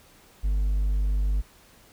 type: tone with hard clipping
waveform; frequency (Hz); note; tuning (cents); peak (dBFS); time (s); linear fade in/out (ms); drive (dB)
triangle; 50; G1; +35; -22; 0.43-1.42; 20; 5
effects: pink hiss -55 dBFS RMS until 1.92 s